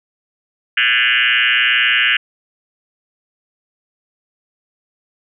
sine tone with frequency modulation, 2259 Hz, C#7, 32 cents sharp, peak -11 dBFS, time 0.77-2.17 s, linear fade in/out 5 ms, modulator 122 Hz, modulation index 6.2, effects none

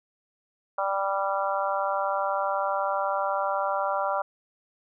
harmonic tone, 196 Hz, G3, in tune, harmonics 3 / 4 / 5 / 6 / 7, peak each -29 / -30 / -31 / -32 / -32 dBFS, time 0.78-4.22 s, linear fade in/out 5 ms, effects none

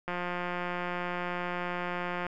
click train, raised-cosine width 0.5 ms, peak -19 dBFS, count 388, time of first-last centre 0.08-2.266 s, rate 177 Hz, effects none

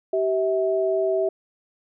sine tone pair together, 385.3 / 648 Hz, G4 / E5, -30 / -30 cents, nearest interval major sixth, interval 900 cents, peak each -22 dBFS, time 0.13-1.29 s, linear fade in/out 5 ms, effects none

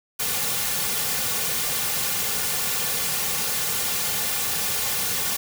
white noise with comb filter, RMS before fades -25 dBFS, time 0.19-5.37 s, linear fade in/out 10 ms, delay 3.1 ms, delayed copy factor -0.7, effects none

